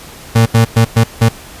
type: tone bursts at uneven times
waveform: 35% pulse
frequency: 114 Hz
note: A#2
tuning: 38 cents flat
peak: -4 dBFS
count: 5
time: 0.35-0.46 / 0.54-0.65 / 0.76-0.85 / 0.96-1.04 / 1.21-1.29 s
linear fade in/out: 10 ms
effects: pink hiss -34 dBFS RMS until 1.6 s + resampled to 32000 Hz